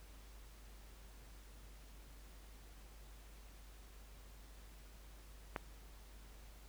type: click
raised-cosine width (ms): 0.5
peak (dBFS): -23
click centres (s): 5.562
effects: added 50 Hz sine -55 dBFS peak until 6.68 s + pink hiss -63 dBFS RMS until 6.68 s